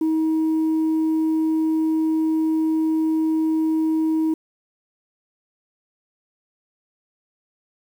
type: tone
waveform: sine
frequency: 317.6 Hz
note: D#4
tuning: 36 cents sharp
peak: -15 dBFS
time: 0.01-4.34 s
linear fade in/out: 5 ms
effects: tanh soft clip ceiling -16 dBFS + 8-bit